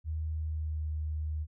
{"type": "tone with pitch glide", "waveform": "sine", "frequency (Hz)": [78.6, 77.03], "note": ["D#2", "D#2"], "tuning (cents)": [18, -17], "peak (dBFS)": -31, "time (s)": [0.04, 1.47], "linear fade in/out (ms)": 50, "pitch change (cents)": -35, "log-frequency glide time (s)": [0.29, 0.89], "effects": []}